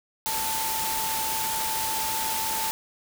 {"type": "tone in noise", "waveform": "sine", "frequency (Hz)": 885, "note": "A5", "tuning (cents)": 10, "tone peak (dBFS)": -30, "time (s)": [0.26, 2.71], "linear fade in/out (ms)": 0, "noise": "white", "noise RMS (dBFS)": -29, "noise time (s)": [0.26, 2.71], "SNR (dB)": -4, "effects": []}